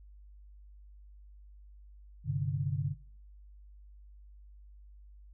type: chord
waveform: sine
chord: G suspended fourth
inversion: none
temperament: equal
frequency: 98 / 130.81 / 146.83 Hz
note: G2 / C3 / D3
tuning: 0 / 0 / 0 cents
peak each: -36 / -34 / -33 dBFS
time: 2.24-2.95 s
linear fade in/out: 50 ms
effects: noise-tail reverb RT60 0.5 s tail -21 dB re dry + added 50 Hz sine -51 dBFS peak until 5.33 s